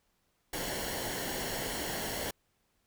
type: noise with comb filter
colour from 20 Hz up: pink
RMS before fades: -36 dBFS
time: 0.53-2.31 s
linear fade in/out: 5 ms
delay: 0.81 ms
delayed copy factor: -0.6
effects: pink hiss -75 dBFS RMS until 2.86 s